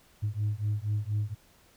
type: beating tone pair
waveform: sine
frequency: 103 / 107.2 Hz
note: G#2 / A2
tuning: -14 / -45 cents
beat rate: 4.2 Hz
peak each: -29 dBFS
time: 0.22-1.35 s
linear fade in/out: 20 ms
effects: tanh soft clip ceiling -23 dBFS + pink hiss -61 dBFS RMS until 1.76 s